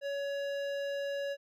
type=tone with hard clipping; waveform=triangle; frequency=562 Hz; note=C#5; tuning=24 cents sharp; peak=-35 dBFS; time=0.01-1.37 s; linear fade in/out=50 ms; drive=18 dB; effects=none